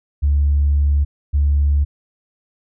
sine tone pair in turn, 71.9 / 71.9 Hz, D2 / D2, -36 / -36 cents, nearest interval unison, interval 0 cents, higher neither, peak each -11 dBFS, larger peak neither, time 0.22-1.05 / 1.33-1.85 s, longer first, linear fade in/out 20 ms, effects tanh soft clip ceiling -8 dBFS

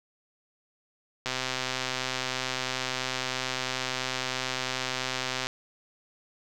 click train, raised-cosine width 0.2 ms, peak -12 dBFS, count 544, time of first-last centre 1.26-5.469 s, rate 129 Hz, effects none

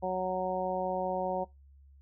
harmonic tone, 185 Hz, F#3, in tune, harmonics 1 / 2 / 3 / 4 / 5, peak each -39 / -38 / -33 / -34 / -38 dBFS, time 0.02-1.45 s, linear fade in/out 20 ms, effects noise-tail reverb RT60 0.2 s tail -22 dB re dry + added 69 Hz sine -54 dBFS peak until 2.01 s

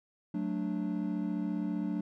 triangle chord, D major, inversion first, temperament equal, 185 / 220 / 293.7 Hz, F#3 / A3 / D4, 0 / 0 / 0 cents, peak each -33 / -34 / -33 dBFS, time 0.34-2.01 s, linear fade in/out 5 ms, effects none

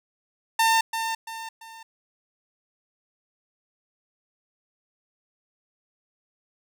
sawtooth tone with echo, 902 Hz, A5, 43 cents sharp, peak -14 dBFS, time 0.59-0.81 s, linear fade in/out 5 ms, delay 340 ms, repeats 3, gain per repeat -8 dB, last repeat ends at 1.83 s, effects none

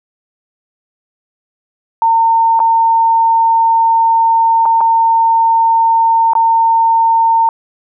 sine tone with dropouts, 910 Hz, A#5, 42 cents flat, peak -7 dBFS, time 2.02-7.49 s, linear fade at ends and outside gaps 1 ms, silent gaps 2.593-2.601 / 4.655-4.659 / 4.807-4.811 / 6.334-6.352 s, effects none

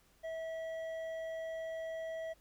sine tone with hard clipping, 649 Hz, E5, 27 cents flat, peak -40 dBFS, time 0.23-2.34 s, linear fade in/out 20 ms, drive 7 dB, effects added 50 Hz sine -70 dBFS peak until 2.4 s + pink hiss -69 dBFS RMS until 2.4 s

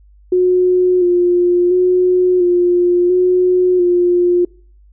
sine tone with vibrato, 358.6 Hz, F4, 46 cents sharp, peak -9 dBFS, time 0.32-4.45 s, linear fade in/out 5 ms, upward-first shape square, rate 0.72 Hz, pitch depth 25 cents each way, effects noise-tail reverb RT60 0.5 s tail -25 dB re dry + added 50 Hz sine -43 dBFS peak until 4.92 s

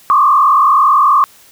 sine tone with frequency modulation, 1136 Hz, C#6, 42 cents sharp, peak -6 dBFS, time 0.1-1.24 s, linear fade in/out 0 ms, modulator 41.1 Hz, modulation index 1.9, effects white hiss -44 dBFS RMS until 1.51 s

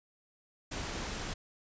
pink noise, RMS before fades -38 dBFS, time 0.71-1.34 s, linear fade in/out 10 ms, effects resampled to 16000 Hz

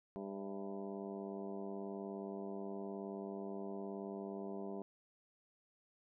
harmonic tone with a mistuned harmonic, 99 Hz, G2, 18 cents sharp, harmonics 2 / 3 / 4 / 5 / 6 / 7 / 8 / 9 / 10, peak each -46 / -51 / -46 / -55 / -55 / -51 / -61 / -59 / -60 dBFS, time 0.16-4.82 s, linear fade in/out 0 ms, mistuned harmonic 7, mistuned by -54 cents, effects none

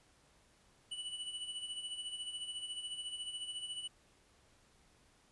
square tone with tremolo, 2960 Hz, F#7, in tune, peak -39 dBFS, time 0.91-3.88 s, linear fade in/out 10 ms, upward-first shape sine, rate 14 Hz, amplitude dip 60%, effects pink hiss -68 dBFS RMS until 5.31 s + resampled to 24000 Hz

